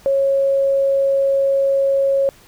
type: tone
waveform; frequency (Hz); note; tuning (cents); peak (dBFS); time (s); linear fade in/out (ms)
sine; 548; C#5; -20; -13; 0.06-2.29; 0
effects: pink hiss -48 dBFS RMS until 2.47 s